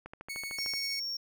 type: click train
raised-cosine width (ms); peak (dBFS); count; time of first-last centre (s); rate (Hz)
0.5; -28; 10; 0.06-0.737; 13.3
type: tone with tremolo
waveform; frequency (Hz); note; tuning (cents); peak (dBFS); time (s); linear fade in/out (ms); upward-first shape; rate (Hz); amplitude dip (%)
sawtooth; 2215; C#7; -2; -32; 0.29-1; 10; sine; 13; 30
type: tone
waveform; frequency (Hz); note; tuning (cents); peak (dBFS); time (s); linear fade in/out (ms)
triangle; 5510; F8; -24; -32; 0.58-1.17; 5
effects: none